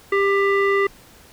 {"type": "tone with low-pass filter", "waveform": "square", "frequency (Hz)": 396.5, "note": "G4", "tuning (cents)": 20, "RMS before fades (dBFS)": -18, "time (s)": [0.12, 0.87], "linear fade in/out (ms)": 5, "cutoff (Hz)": 1900, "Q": 3, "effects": ["pink hiss -48 dBFS RMS until 1.32 s"]}